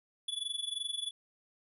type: tone with amplitude modulation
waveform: square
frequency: 3430 Hz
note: A7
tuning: 45 cents flat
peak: -32 dBFS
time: 0.28-1.11 s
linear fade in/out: 5 ms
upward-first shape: sine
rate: 22.9 Hz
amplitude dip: 85%
effects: resampled to 32000 Hz